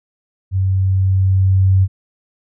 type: tone with level ramp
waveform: sine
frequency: 95.1 Hz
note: F#2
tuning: 48 cents sharp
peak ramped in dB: -13 to -8 dBFS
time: 0.51-1.88 s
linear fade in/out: 50 ms
effects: none